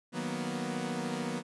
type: chord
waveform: sawtooth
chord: B major seventh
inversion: first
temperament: equal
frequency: 155.56 / 185 / 233.1 / 246.9 Hz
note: D#3 / F#3 / A#3 / B3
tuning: 0 / 0 / 0 / 0 cents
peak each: -37 / -35 / -35 / -33 dBFS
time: 0.12-1.43 s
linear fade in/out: 50 ms
effects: resampled to 24000 Hz